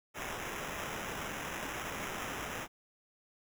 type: noise with sample-and-hold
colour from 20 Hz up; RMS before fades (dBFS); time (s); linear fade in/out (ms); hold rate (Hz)
violet; -40; 0.14-2.68; 50; 4410
effects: none